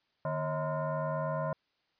sine tone with frequency modulation, 241.4 Hz, B3, 39 cents flat, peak -30 dBFS, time 0.25-1.53 s, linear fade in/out 2 ms, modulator 394 Hz, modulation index 2.2, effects white hiss -75 dBFS RMS until 1.99 s + resampled to 11025 Hz

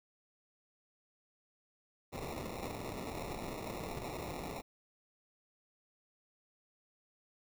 white noise with sample-and-hold, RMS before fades -42 dBFS, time 2.12-4.62 s, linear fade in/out 20 ms, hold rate 1575 Hz, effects none

